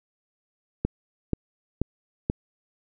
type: click train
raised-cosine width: 3 ms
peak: -10 dBFS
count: 4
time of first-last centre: 0.85-2.299 s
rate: 2.07 Hz
effects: none